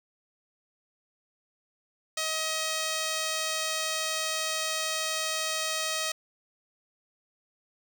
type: tone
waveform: 5% pulse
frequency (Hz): 633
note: D#5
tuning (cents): +30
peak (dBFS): -17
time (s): 2.17-6.12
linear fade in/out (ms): 5
effects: none